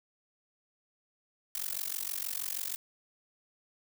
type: noise with amplitude modulation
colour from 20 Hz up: blue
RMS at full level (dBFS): -32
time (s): 1.55-2.76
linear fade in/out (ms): 0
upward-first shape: sine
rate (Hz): 46.3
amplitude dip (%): 100
effects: none